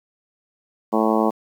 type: harmonic tone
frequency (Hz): 110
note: A2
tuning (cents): 0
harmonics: 2 / 3 / 4 / 5 / 6 / 7 / 8 / 9 / 10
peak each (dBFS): -21 / -23 / -24 / -25 / -26 / -26 / -27 / -28 / -28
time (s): 0.92-1.31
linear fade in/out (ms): 20
effects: 8-bit